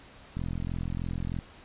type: click train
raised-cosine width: 5 ms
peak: -21 dBFS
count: 45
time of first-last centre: 0.37-1.389 s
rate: 43.2 Hz
effects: pink hiss -52 dBFS RMS until 1.64 s + resampled to 8000 Hz